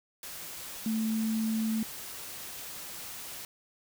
sine tone in noise, 221.2 Hz, A3, 9 cents sharp, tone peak -27 dBFS, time 0.86-1.83 s, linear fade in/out 2 ms, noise white, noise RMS -42 dBFS, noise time 0.23-3.45 s, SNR +12 dB, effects none

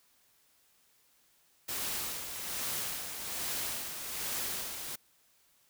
white noise with tremolo, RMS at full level -35 dBFS, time 1.68-4.96 s, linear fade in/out 10 ms, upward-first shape sine, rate 1.2 Hz, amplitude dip 50%, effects white hiss -68 dBFS RMS until 5.69 s

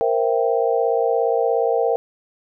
sine chord, C dominant seventh, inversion third, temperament equal with one note detuned, 466.2 / 523.3 / 668.8 / 784 Hz, Bb4 / C5 / E5 / G5, 0 / 0 / +25 / 0 cents, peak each -19 / -23 / -23 / -24 dBFS, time 0.01-1.96 s, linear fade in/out 0 ms, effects none

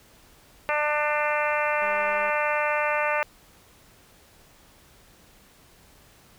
harmonic tone, 298.4 Hz, D4, 28 cents sharp, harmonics 2 / 3 / 4 / 5 / 6 / 7 / 8 / 9, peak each -27 / -29 / -30 / -31 / -32 / -32 / -33 / -34 dBFS, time 0.69-3.23 s, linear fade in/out 0 ms
click train, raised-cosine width 0.5 ms, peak -26 dBFS, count 98, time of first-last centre 1.82-2.298 s, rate 203 Hz
effects pink hiss -55 dBFS RMS until 6.38 s

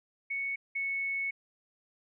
sine tone pair in turn, 2217 / 2208 Hz, C#7 / C#7, 0 / -7 cents, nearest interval unison, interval 7 cents, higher first, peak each -31 / -30 dBFS, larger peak second, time 0.3-0.56 / 0.75-1.31 s, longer second, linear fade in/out 10 ms, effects none

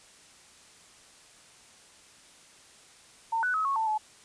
sine tone with pitch steps, 907 / 1488 / 1280 / 1101 / 888 / 860 Hz, A#5 / F#6 / D#6 / C#6 / A5 / A5, -48 / +9 / +49 / -12 / +16 / -40 cents, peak -25 dBFS, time 3.32-3.98 s, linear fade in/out 10 ms, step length 110 ms, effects white hiss -55 dBFS RMS until 4.24 s + resampled to 22050 Hz

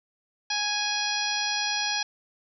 harmonic tone with a mistuned harmonic, 830.6 Hz, G#5, in tune, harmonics 1 / 2 / 3 / 4 / 5 / 6 / 7, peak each -33 / -33 / -33 / -33 / -33 / -33 / -33 dBFS, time 0.5-2.03 s, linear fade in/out 5 ms, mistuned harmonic 7, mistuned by -40 cents, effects none

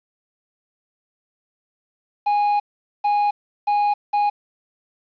triangle tone bursts at uneven times, 825 Hz, G#5, 12 cents flat, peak -14 dBFS, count 4, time 2.26-2.6 / 3.04-3.31 / 3.67-3.94 / 4.13-4.3 s, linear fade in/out 10 ms, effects resampled to 11025 Hz + 8-bit

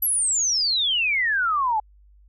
sine exponential sweep, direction down, 12000 to 830 Hz, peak -19 dBFS, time 0.02-1.8 s, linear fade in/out 5 ms, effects added 50 Hz sine -50 dBFS peak until 2.28 s

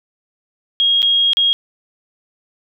sine tone with dropouts, 3270 Hz, G#7, 28 cents flat, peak -11 dBFS, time 0.8-1.53 s, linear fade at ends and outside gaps 0 ms, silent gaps 1.02-1.028 / 1.333-1.37 s, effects none

